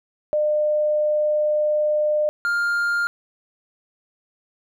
sine / triangle tone pair in turn, 603 / 1403.9 Hz, D5 / F6, +46 / +9 cents, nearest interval octave + minor third, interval 1463 cents, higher second, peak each -17 dBFS, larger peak neither, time 0.33-2.29 / 2.45-3.07 s, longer first, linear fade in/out 0 ms, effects none

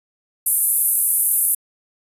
white band-pass noise, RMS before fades -18 dBFS, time 0.46-1.55 s, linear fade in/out 5 ms, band 9500 to 13000 Hz, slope 48 dB/octave, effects resampled to 32000 Hz

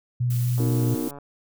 sine tone with vibrato, 121.7 Hz, B2, 25 cents flat, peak -20 dBFS, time 0.2-0.95 s, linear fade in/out 10 ms, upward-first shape triangle, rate 4.1 Hz, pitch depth 19 cents each way
blue noise, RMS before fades -38 dBFS, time 0.3-1.11 s, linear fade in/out 5 ms
click train, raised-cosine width 1 ms, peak -27 dBFS, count 87, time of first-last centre 0.58-1.186 s, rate 142 Hz
sine chord, B major seventh, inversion none, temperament just, 246.9 / 308.7 / 370.4 / 463 Hz, B3 / D#4 / F#4 / A#4, 0 / -14 / +2 / -12 cents, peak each -29 / -28 / -34 / -34 dBFS, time 0.59-1.09 s, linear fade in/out 10 ms
effects none

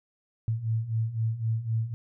sine beating tone pair, 110.1 / 114 Hz, A2 / A#2, +2 / -38 cents, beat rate 3.9 Hz, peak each -31 / -27 dBFS, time 0.48-1.94 s, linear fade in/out 0 ms, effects none

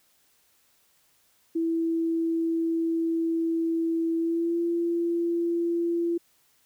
sine tone with pitch glide, 329.6 to 340.2 Hz, E4 to F4, 0 to -45 cents, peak -23 dBFS, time 1.55-6.18 s, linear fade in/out 10 ms, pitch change +55 cents, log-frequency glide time 4.17-4.59 s, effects white hiss -65 dBFS RMS until 6.65 s

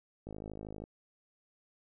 click train, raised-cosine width 2 ms, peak -30 dBFS, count 31, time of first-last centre 0.27-0.839 s, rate 52.7 Hz, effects none

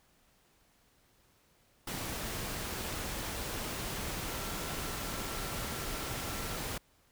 sine tone in noise, 1353 Hz, E6, 45 cents sharp, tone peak -49 dBFS, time 4.24-6.56 s, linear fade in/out 5 ms, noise pink, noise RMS -38 dBFS, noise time 1.87-6.78 s, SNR -14 dB, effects pink hiss -68 dBFS RMS until 7.11 s

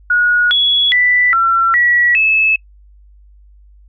sine tone with pitch steps, 1451 / 3370 / 1979 / 1354 / 1932 / 2604 Hz, F#6 / G#7 / B6 / E6 / B6 / E7, -34 / +25 / +3 / +46 / -39 / -22 cents, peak -9 dBFS, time 0.1-2.56 s, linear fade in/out 5 ms, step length 410 ms, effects noise-tail reverb RT60 0.1 s tail -23 dB re dry + added 50 Hz sine -41 dBFS peak until 3.88 s

